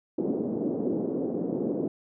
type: band-pass noise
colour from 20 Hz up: pink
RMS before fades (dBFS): -29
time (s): 0.18-1.88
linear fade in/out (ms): 5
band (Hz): 210 to 450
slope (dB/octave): 24
effects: none